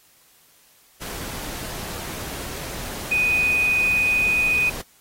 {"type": "tone in noise", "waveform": "sine", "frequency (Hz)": 2489, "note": "D#7", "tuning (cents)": 0, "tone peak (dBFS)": -17, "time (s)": [3.11, 4.7], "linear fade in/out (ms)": 10, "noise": "pink", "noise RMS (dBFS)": -33, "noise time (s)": [1.01, 4.82], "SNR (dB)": 13, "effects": ["white hiss -56 dBFS RMS until 5 s", "AAC 48 kbps"]}